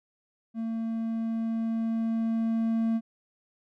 triangle tone with level ramp, 226.2 Hz, A3, 48 cents sharp, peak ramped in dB -27 to -21 dBFS, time 0.54-3.01 s, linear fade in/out 50 ms, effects none

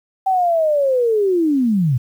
sine linear sweep, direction down, 776 to 114.5 Hz, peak -13 dBFS, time 0.26-1.98 s, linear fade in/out 10 ms, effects 8-bit

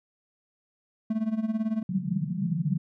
triangle tone with tremolo, 220 Hz, A3, in tune, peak -20 dBFS, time 1.1-1.83 s, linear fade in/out 5 ms, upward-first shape sine, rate 18 Hz, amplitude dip 80%
white band-pass noise, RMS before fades -28 dBFS, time 1.89-2.78 s, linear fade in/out 10 ms, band 140 to 200 Hz, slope 96 dB/octave
effects none

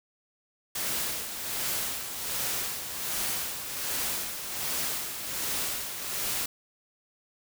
white noise with tremolo, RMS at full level -30 dBFS, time 0.75-6.46 s, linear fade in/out 5 ms, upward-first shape sine, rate 1.3 Hz, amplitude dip 55%, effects none

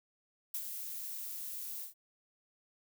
violet noise with ADSR envelope, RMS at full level -36 dBFS, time 0.54-1.94 s, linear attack 6 ms, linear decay 59 ms, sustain -6 dB, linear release 130 ms, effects none

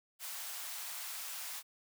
white high-pass noise, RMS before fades -43 dBFS, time 0.19-1.63 s, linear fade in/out 50 ms, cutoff 690 Hz, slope 24 dB/octave, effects none

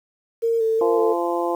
sine tone with vibrato, 452.9 Hz, A#4, 50 cents flat, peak -17 dBFS, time 0.42-1.14 s, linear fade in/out 20 ms, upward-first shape square, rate 2.7 Hz, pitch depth 25 cents each way
harmonic tone, 172.2 Hz, F3, 24 cents flat, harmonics 2 / 3 / 4 / 5 / 6, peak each -24 / -26 / -27 / -28 / -29 dBFS, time 0.81-1.55 s, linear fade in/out 2 ms
effects 8-bit

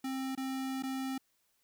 square tone with dropouts, 264.6 Hz, C4, 20 cents sharp, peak -35 dBFS, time 0.04-1.18 s, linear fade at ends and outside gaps 5 ms, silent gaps 0.352-0.375 / 0.825-0.834 s, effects white hiss -75 dBFS RMS until 1.63 s

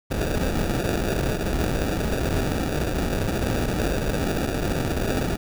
pink noise with sample-and-hold, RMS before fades -24 dBFS, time 0.1-5.37 s, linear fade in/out 20 ms, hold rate 1050 Hz, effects none

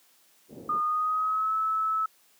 white low-pass noise, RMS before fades -41 dBFS, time 0.48-0.81 s, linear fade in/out 50 ms, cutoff 410 Hz, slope 24 dB/octave
sine tone with pitch glide, 1222 to 1302.2 Hz, D#6 to E6, -32 to -22 cents, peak -24 dBFS, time 0.69-2.06 s, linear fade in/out 5 ms, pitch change +110 cents, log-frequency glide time 0.8-1.55 s
effects white hiss -62 dBFS RMS until 2.39 s + high-pass 200 Hz 12 dB/octave

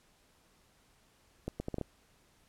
accelerating click train, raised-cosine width 2 ms, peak -22 dBFS, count 6, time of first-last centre 1.48-1.813 s, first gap 120 ms, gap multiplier 0.7, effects pink hiss -67 dBFS RMS until 2.48 s + low-pass 12000 Hz 12 dB/octave

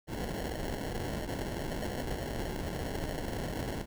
pink noise with sample-and-hold, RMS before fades -36 dBFS, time 0.07-3.86 s, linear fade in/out 50 ms, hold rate 1225 Hz, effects none

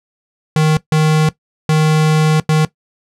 square tone bursts at uneven times, 155.56 Hz, D#3, in tune, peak -10 dBFS, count 4, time 0.56-0.77 / 0.92-1.29 / 1.69-2.4 / 2.49-2.65 s, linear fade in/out 2 ms, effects noise-tail reverb RT60 0.1 s tail -17 dB re dry + low-pass 9000 Hz 12 dB/octave

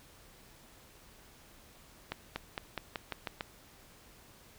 accelerating click train, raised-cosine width 0.3 ms, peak -19 dBFS, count 8, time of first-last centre 2.12-3.409 s, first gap 240 ms, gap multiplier 0.91, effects pink hiss -58 dBFS RMS until 4.58 s

